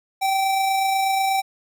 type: tone with amplitude modulation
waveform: square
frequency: 775 Hz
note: G5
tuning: 20 cents flat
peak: -18 dBFS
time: 0.21-1.42 s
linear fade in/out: 20 ms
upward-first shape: sine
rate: 28.2 Hz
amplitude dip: 25%
effects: none